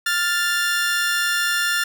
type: tone pair together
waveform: sawtooth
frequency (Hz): 1400 / 1763.9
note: F6 / A6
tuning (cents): +4 / +4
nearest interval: major third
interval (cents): 400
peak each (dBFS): -18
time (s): 0.06-1.84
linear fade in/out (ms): 5
effects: none